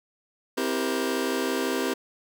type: chord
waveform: sawtooth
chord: C dominant seventh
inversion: none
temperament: just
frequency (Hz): 261.6 / 327 / 392.4 / 470.9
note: C4 / E4 / G4 / Bb4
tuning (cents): 0 / -14 / +2 / +18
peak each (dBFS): -25 / -28 / -25 / -28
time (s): 0.57-1.94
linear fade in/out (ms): 10
effects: none